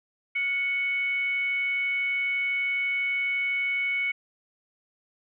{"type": "tone with frequency modulation", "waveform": "sine", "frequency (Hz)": 2217, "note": "C#7", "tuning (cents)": 0, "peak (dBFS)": -24, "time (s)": [0.35, 4.12], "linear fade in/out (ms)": 10, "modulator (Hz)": 775, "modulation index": 0.26, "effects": []}